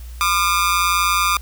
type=tone with amplitude modulation; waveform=sawtooth; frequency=1203 Hz; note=D6; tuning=41 cents sharp; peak=-8 dBFS; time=0.21-1.37 s; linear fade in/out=0 ms; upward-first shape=sine; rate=181 Hz; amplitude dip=80%; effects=added 60 Hz sine -31 dBFS peak until 1.41 s + white hiss -47 dBFS RMS until 1.41 s